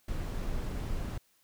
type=noise; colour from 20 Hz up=brown; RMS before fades=-34 dBFS; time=0.08-1.18 s; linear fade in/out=5 ms; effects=white hiss -69 dBFS RMS until 1.43 s